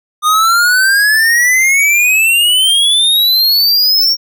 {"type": "exponential sweep", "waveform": "square", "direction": "up", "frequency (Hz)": [1216, 5588], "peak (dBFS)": -8, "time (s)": [0.22, 4.17], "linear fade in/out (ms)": 50, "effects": []}